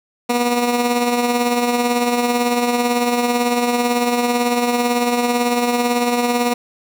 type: tone with tremolo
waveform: 15% pulse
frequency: 241.8 Hz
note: B3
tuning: 36 cents flat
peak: -7 dBFS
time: 0.29-6.54 s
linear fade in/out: 10 ms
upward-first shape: triangle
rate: 18 Hz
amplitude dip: 50%
effects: none